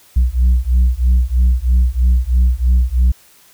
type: beating tone pair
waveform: sine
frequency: 60.3 / 63.4 Hz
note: B1 / B1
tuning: -41 / +46 cents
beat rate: 3.1 Hz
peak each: -11 dBFS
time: 0.16-3.12 s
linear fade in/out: 10 ms
effects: tanh soft clip ceiling -7 dBFS + white hiss -48 dBFS RMS until 3.53 s